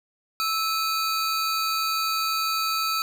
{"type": "tone cluster", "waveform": "square", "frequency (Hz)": [1312, 2480, 4574], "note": ["E6", "D#7", "D8"], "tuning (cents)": [-9, -6, -47], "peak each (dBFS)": [-26, -33, -29], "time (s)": [0.4, 3.02], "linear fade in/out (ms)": 0, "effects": []}